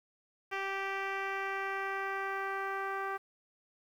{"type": "tone with low-pass filter sweep", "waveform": "10% pulse", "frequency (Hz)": 390, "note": "G4", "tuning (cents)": -9, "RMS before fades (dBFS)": -36, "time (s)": [0.51, 3.18], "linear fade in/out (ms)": 20, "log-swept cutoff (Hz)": [2800, 1400], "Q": 1.4, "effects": ["10-bit"]}